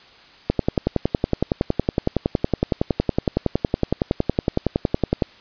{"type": "click train", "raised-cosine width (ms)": 2, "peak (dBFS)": -4, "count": 52, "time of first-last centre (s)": [0.5, 5.222], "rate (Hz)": 10.8, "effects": ["white hiss -48 dBFS RMS until 5.4 s", "resampled to 11025 Hz"]}